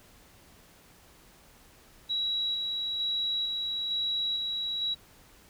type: tone with tremolo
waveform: sine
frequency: 3887 Hz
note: B7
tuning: 28 cents flat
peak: -27 dBFS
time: 2.09-4.95 s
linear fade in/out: 20 ms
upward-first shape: square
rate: 1.1 Hz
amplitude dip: 25%
effects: pink hiss -57 dBFS RMS until 5.49 s